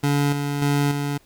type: tone with tremolo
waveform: 25% pulse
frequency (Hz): 143.3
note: D3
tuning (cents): -42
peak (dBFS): -14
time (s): 0.03-1.18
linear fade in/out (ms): 10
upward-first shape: square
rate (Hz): 1.7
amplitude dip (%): 45
effects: pink hiss -57 dBFS RMS until 1.25 s